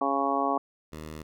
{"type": "harmonic tone", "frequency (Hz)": 138.59, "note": "C#3", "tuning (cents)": 0, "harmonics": [2, 3, 4, 5, 6, 7, 8], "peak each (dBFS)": [-31, -34, -34, -30, -31, -35, -29], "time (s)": [0.01, 0.58], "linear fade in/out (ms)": 5}
{"type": "tone", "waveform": "10% pulse", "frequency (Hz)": 77.78, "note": "D#2", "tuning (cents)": 0, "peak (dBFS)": -30, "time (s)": [0.92, 1.23], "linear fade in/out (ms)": 10}
{"effects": []}